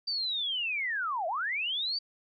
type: linear two-way sweep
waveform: sine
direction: down then up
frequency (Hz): 4687 to 620 to 4687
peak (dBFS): -29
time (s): 0.07-1.99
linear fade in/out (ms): 10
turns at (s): 1.27
effects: none